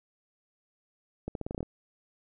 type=accelerating click train; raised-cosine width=2 ms; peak=-21 dBFS; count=9; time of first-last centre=1.28-1.629 s; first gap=72 ms; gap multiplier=0.85; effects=none